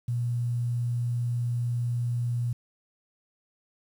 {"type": "tone with quantisation", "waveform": "sine", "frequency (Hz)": 120.1, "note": "B2", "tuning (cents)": -48, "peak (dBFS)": -25, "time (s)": [0.08, 2.53], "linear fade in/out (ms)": 5, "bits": 9, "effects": []}